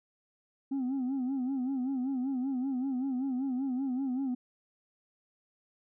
sine tone with vibrato, 261.6 Hz, C4, in tune, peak -27 dBFS, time 0.71-4.35 s, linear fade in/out 10 ms, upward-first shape sine, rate 5.2 Hz, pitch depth 98 cents each way, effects tanh soft clip ceiling -28 dBFS

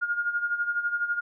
sine tone with tremolo, 1421 Hz, F6, 30 cents sharp, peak -22 dBFS, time 0.01-1.21 s, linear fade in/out 20 ms, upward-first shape sine, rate 12 Hz, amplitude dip 70%, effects none

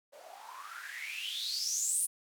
blue noise with band-pass filter sweep, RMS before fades -37 dBFS, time 0.12-2.07 s, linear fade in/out 20 ms, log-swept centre 540 to 10000 Hz, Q 9.6, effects none

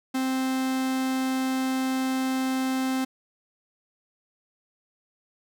45% pulse tone, 261.6 Hz, C4, in tune, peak -24 dBFS, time 0.14-3.05 s, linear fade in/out 10 ms, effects none

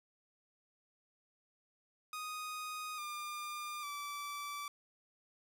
sawtooth tone with pitch steps, 1244.5 / 1201.4 / 1159.8 Hz, D#6 / D6 / D6, 0 / +39 / -22 cents, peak -37 dBFS, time 2.13-4.68 s, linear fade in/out 2 ms, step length 850 ms, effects none

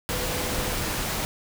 sine tone in noise, 500 Hz, B4, 21 cents sharp, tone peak -35 dBFS, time 0.11-0.73 s, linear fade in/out 0 ms, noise pink, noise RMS -28 dBFS, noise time 0.09-1.25 s, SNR -10 dB, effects none

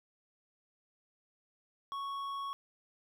triangle tone with hard clipping, 1108.7 Hz, C#6, in tune, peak -38 dBFS, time 1.92-2.53 s, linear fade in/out 0 ms, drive 10 dB, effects none

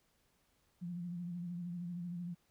sine tone with vibrato, 174.61 Hz, F3, in tune, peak -39 dBFS, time 0.81-2.35 s, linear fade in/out 20 ms, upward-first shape sine, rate 13 Hz, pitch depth 46 cents each way, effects pink hiss -75 dBFS RMS until 2.5 s

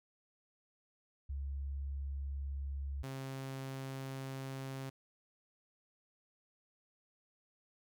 sine / sawtooth tone pair in turn, 69.3 / 134.03 Hz, C#2 / C3, 0 / +42 cents, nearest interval major seventh, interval 1142 cents, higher second, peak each -37 / -37 dBFS, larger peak neither, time 1.29-3.03 / 3.03-4.9 s, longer second, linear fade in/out 10 ms, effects none

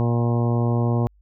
harmonic tone with a mistuned harmonic, 118.7 Hz, A#2, 32 cents sharp, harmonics 1 / 2 / 3 / 4 / 5 / 6 / 7 / 8 / 9, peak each -19 / -25 / -29 / -31 / -33 / -35 / -36 / -37 / -38 dBFS, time 0-1.07 s, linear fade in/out 0 ms, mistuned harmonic 7, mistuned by -25 cents, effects added 50 Hz sine -53 dBFS peak until 1.21 s

